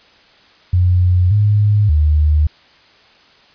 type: tone with pitch steps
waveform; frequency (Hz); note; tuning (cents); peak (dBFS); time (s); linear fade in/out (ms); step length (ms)
sine; 89.9 / 104.2 / 75.8; F#2 / G#2 / D#2; -49 / +6 / -45; -9; 0.73-2.47; 5; 580
effects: white hiss -48 dBFS RMS until 3.54 s + resampled to 11025 Hz